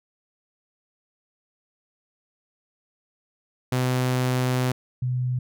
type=tone pair in turn; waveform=sawtooth / sine; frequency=127.1 / 125.71 Hz; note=C3 / B2; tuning=-50 / +31 cents; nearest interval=unison; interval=19 cents; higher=first; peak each=-17 / -22 dBFS; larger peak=first; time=3.72-4.72 / 5.02-5.39 s; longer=first; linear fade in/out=5 ms; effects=none